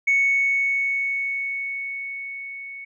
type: tone with level ramp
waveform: sine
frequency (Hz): 2217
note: C#7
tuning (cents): 0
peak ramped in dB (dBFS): -14 to -34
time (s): 0.07-2.85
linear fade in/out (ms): 10
effects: tanh soft clip ceiling -12 dBFS